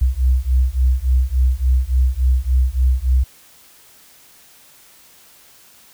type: beating tone pair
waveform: sine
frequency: 62.3 / 65.8 Hz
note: B1 / C2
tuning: +16 / +10 cents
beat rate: 3.5 Hz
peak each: -15 / -15 dBFS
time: 0.01-3.24 s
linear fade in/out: 10 ms
effects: tanh soft clip ceiling -7 dBFS + white hiss -48 dBFS RMS until 5.93 s